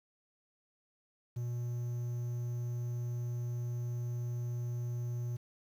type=tone with quantisation; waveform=triangle; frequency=120.4 Hz; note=B2; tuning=44 cents flat; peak=-32 dBFS; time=1.36-5.37 s; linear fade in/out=10 ms; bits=10; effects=none